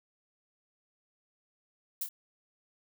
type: noise with echo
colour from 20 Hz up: violet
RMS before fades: -33 dBFS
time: 2.01-2.04 s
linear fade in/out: 5 ms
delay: 25 ms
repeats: 2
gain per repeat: -6 dB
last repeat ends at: 2.09 s
effects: none